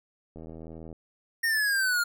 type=click train; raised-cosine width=2 ms; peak=-30 dBFS; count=47; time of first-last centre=0.36-0.928 s; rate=81 Hz
type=exponential sweep; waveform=square; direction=down; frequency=1858 to 1400 Hz; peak=-24 dBFS; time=1.43-2.04 s; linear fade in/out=10 ms
effects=none